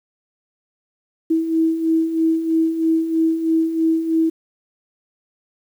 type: beating tone pair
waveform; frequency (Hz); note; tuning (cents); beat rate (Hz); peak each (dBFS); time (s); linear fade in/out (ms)
sine; 321.8 / 324.9; E4 / E4; -42 / -25; 3.1; -23 / -16; 1.3-4.3; 10
effects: 8-bit